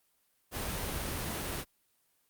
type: noise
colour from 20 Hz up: pink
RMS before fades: -36 dBFS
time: 0.51-1.65 s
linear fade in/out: 50 ms
effects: white hiss -73 dBFS RMS until 2.29 s + Opus 32 kbps